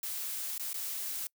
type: noise with dropouts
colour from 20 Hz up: blue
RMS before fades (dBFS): -37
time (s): 0.03-1.27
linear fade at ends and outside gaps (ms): 1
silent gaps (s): 0.579-0.596 / 0.731-0.742
effects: noise-tail reverb RT60 0.1 s tail -26 dB re dry